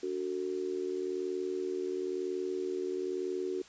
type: tone with amplitude modulation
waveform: sine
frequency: 370 Hz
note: F#4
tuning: in tune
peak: -28 dBFS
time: 0.03-3.62 s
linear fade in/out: 5 ms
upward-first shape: sine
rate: 81 Hz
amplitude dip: 85%
effects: white hiss -55 dBFS RMS until 3.68 s + resampled to 16000 Hz